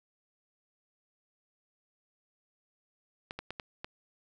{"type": "clicks", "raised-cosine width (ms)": 0.3, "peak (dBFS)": -22, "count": 5, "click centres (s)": [3.309, 3.39, 3.506, 3.598, 3.845], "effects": []}